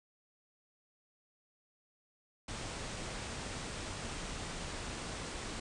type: low-pass noise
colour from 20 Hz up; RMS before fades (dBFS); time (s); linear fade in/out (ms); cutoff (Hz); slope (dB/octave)
pink; -42; 2.48-5.6; 5; 9300; 96
effects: none